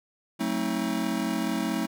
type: chord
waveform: square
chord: F# diminished seventh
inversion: none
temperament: just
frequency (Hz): 185 / 222 / 266.4 / 319.7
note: F#3 / A3 / C4 / Eb4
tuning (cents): 0 / +16 / +31 / +47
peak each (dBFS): -34 / -31 / -33 / -32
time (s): 0.39-1.87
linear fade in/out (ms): 20
effects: none